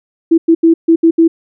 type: tone bursts at uneven times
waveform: sine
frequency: 329.6 Hz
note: E4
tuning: in tune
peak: -4 dBFS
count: 6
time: 0.31-0.38 / 0.48-0.55 / 0.63-0.74 / 0.88-0.96 / 1.03-1.11 / 1.18-1.28 s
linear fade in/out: 10 ms
effects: none